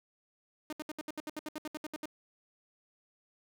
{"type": "tone bursts", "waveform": "sawtooth", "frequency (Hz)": 305.8, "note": "D#4", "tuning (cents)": -30, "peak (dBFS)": -33, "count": 15, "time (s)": [0.7, 2.057], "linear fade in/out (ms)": 2, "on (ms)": 27, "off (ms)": 68, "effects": []}